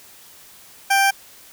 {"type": "tone", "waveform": "20% pulse", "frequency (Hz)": 787, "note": "G5", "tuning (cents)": 7, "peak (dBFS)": -9, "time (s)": [0.9, 1.11], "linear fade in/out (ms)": 10, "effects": ["white hiss -46 dBFS RMS until 1.52 s"]}